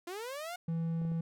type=linear sweep; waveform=sawtooth; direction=up; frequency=336 to 729 Hz; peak=-35 dBFS; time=0.07-0.56 s; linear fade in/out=5 ms
type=tone; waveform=triangle; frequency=165.1 Hz; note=E3; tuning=3 cents sharp; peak=-29 dBFS; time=0.68-1.21 s; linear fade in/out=5 ms
type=clicks; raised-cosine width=2 ms; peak=-37 dBFS; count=3; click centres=1.017 / 1.051 / 1.118 s
effects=none